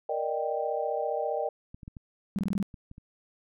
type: chord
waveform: sine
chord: Eb major seventh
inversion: second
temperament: equal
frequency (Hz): 466.2 / 587.3 / 622.3 / 784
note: Bb4 / D5 / Eb5 / G5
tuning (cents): 0 / 0 / 0 / 0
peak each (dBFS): -33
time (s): 0.09-1.49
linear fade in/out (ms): 5
type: clicks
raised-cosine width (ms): 5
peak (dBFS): -31 / -32 / -28 / -30 / -32 / -33 / -34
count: 7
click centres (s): 1.745 / 1.832 / 1.879 / 1.968 / 2.742 / 2.914 / 2.981
type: tone bursts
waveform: sine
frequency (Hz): 196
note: G3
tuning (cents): 0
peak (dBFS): -25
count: 6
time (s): 2.36-2.627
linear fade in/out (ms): 0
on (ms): 27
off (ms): 21
effects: none